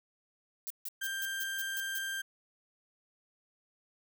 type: noise bursts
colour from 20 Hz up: violet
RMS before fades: -39 dBFS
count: 8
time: 0.67-1.984 s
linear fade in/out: 0 ms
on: 33 ms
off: 150 ms
type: tone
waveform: 35% pulse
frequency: 1583 Hz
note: G6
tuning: 17 cents sharp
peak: -33 dBFS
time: 1.01-2.22 s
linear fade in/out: 10 ms
effects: none